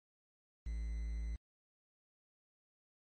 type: tone with quantisation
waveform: triangle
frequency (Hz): 55.5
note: A1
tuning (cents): +16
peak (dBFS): -35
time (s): 0.66-1.36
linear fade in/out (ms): 5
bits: 10
effects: MP3 32 kbps